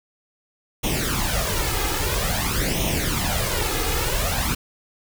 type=noise with flanger; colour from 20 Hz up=pink; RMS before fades=-23 dBFS; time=0.83-4.55 s; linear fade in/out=10 ms; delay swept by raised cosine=0.32 to 2.42 ms; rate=0.5 Hz; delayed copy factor=+0.7; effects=none